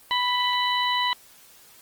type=harmonic tone with a mistuned harmonic; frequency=987.8 Hz; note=B5; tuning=in tune; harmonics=1 / 2 / 3 / 4; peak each=-24 / -28 / -28 / -29 dBFS; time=0.11-1.13 s; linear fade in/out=0 ms; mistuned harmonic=3; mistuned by=+20 cents; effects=white hiss -52 dBFS RMS until 1.81 s + Opus 24 kbps